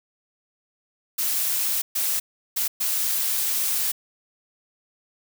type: noise bursts at uneven times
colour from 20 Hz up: blue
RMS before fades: -24 dBFS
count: 4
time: 1.18-1.82 / 1.95-2.2 / 2.56-2.68 / 2.8-3.92 s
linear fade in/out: 10 ms
effects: none